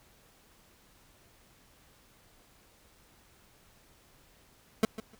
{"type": "tone with echo", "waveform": "25% pulse", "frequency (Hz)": 220, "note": "A3", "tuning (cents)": 0, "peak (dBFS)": -17, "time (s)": [4.83, 4.85], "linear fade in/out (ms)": 2, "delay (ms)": 150, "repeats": 2, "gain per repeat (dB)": -15, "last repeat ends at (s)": 5.15, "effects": ["pink hiss -62 dBFS RMS until 5.19 s"]}